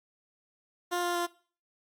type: tone with pitch steps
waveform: 15% pulse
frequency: 352.6 / 350 / 347.3 Hz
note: F4 / F4 / F4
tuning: +17 / +4 / -10 cents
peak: -22 dBFS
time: 0.91-1.27 s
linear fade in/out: 20 ms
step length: 120 ms
effects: noise-tail reverb RT60 0.4 s tail -19 dB re dry + Opus 48 kbps